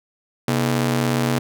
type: ring-modulated tone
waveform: sawtooth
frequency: 185 Hz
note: F#3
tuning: in tune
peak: -11 dBFS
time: 0.48-1.39 s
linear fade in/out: 2 ms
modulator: 54.1 Hz
effects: none